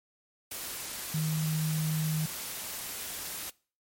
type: tone in noise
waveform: sine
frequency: 156.5 Hz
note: D#3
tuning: 10 cents sharp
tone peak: -27 dBFS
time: 1.14-2.26 s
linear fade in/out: 5 ms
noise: white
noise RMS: -38 dBFS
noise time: 0.51-3.5 s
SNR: +8 dB
effects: noise-tail reverb RT60 0.4 s tail -23 dB re dry + MP3 64 kbps